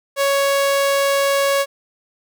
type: tone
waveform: sawtooth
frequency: 556 Hz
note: C#5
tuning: 5 cents sharp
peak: -11 dBFS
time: 0.16-1.66 s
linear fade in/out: 50 ms
effects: none